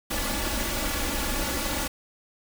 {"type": "noise with comb filter", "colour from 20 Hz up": "pink", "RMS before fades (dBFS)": -28, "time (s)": [0.1, 1.88], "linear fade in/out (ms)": 10, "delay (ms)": 3.5, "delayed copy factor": 0.8, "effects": []}